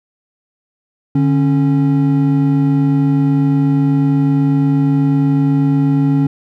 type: tone pair together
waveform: triangle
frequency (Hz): 146.83 / 275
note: D3 / C#4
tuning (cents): 0 / -14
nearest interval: major seventh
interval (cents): 1086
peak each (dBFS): -11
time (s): 1.15-6.27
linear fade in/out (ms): 5
effects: none